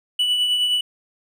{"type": "tone with tremolo", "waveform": "triangle", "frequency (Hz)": 2960, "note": "F#7", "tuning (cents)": 0, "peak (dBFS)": -14, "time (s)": [0.19, 0.81], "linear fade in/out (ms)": 5, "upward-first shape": "triangle", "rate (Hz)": 9.6, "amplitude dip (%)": 40, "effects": []}